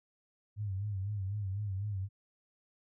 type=tone with vibrato; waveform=sine; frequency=99.9 Hz; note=G2; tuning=33 cents sharp; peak=-33 dBFS; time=0.56-2.09 s; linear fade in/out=50 ms; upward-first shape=sine; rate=4 Hz; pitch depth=100 cents each way; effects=none